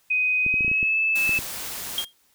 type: tone with pitch glide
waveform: sine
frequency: 2505 to 2619 Hz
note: D#7 to E7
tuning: +11 to -12 cents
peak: -19 dBFS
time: 0.1-1.39 s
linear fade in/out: 10 ms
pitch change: +77 cents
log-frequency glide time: 0.46-0.98 s
type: clicks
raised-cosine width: 3 ms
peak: -21 dBFS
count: 9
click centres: 0.464 / 0.541 / 0.608 / 0.647 / 0.68 / 0.715 / 0.829 / 1.293 / 1.39 s
type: noise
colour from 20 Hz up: white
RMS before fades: -33 dBFS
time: 1.15-2.05 s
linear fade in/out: 10 ms
type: tone with exponential decay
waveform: triangle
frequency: 3230 Hz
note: G#7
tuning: 49 cents flat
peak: -18 dBFS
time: 1.98-2.13 s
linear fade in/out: 1 ms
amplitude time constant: 31 ms
effects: white hiss -63 dBFS RMS until 2.34 s